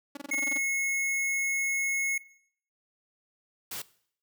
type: tone bursts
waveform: sawtooth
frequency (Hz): 283.8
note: C#4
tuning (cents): +41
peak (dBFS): -32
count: 10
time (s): 0.15-0.577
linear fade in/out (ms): 5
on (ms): 22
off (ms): 23
type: tone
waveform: square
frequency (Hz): 2178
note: C#7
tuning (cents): -31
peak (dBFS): -27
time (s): 0.31-2.18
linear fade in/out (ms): 5
type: noise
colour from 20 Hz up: white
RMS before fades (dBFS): -37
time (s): 3.71-3.82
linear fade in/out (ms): 5
effects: noise-tail reverb RT60 0.6 s tail -19 dB re dry